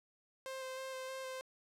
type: tone with vibrato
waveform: sawtooth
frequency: 524 Hz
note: C5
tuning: 2 cents sharp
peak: -38 dBFS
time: 0.46-1.41 s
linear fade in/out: 0 ms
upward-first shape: square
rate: 3.2 Hz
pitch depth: 12 cents each way
effects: low-pass 12000 Hz 12 dB/octave + 13-bit